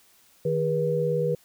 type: tone cluster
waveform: sine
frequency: 155.9 / 406.3 / 484.2 Hz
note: D#3 / G#4 / B4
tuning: +4 / -38 / -34 cents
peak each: -27 / -30 / -24 dBFS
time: 0.45-1.35 s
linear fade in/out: 5 ms
effects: white hiss -59 dBFS RMS until 1.44 s